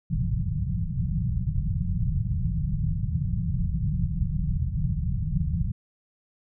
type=low-pass noise; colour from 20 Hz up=white; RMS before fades=-26 dBFS; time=0.1-5.72 s; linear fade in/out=10 ms; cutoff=180 Hz; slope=96 dB/octave; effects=none